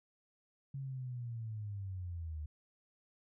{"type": "linear sweep", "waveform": "sine", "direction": "down", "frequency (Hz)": [138.59, 74.2], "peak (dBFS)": -39, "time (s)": [0.74, 2.46], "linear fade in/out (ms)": 5, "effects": []}